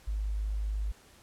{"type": "tone", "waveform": "sine", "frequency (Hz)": 51.91, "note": "G#1", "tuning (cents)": 0, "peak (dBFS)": -29, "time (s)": [0.07, 0.92], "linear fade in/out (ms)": 10, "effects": ["pink hiss -58 dBFS RMS until 1.22 s", "low-pass 12000 Hz 12 dB/octave"]}